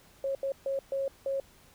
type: tone bursts at uneven times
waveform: sine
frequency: 545 Hz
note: C#5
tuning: 29 cents flat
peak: -28 dBFS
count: 5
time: 0.24-0.35 / 0.43-0.52 / 0.66-0.79 / 0.92-1.08 / 1.26-1.4 s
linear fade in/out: 2 ms
effects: pink hiss -59 dBFS RMS until 1.74 s